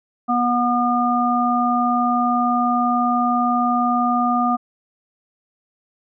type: harmonic tone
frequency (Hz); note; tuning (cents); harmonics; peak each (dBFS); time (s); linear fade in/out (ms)
242.6; B3; -31; 1 / 3 / 5; -20 / -20 / -20; 0.28-4.57; 20
effects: none